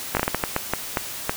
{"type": "slowing click train", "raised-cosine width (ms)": 0.5, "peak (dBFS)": -5, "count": 11, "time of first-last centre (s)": [0.15, 1.295], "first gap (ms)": 19, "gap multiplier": 1.37, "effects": ["white hiss -33 dBFS RMS until 1.36 s"]}